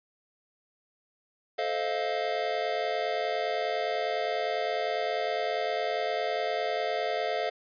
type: chord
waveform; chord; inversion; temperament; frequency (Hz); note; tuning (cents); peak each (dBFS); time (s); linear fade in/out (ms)
square; F dominant seventh; first; just; 436.5 / 523.8 / 628.6 / 698.5; A4 / C5 / Eb5 / F5; -14 / +2 / +18 / 0; -35 / -36 / -34 / -32; 1.58-7.5; 10
effects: resampled to 11025 Hz